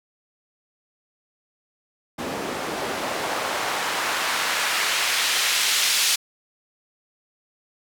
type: noise with band-pass filter sweep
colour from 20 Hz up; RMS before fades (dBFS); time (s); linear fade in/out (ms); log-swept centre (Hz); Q
white; -24; 2.18-6.16; 10; 330 to 4000; 0.77
effects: none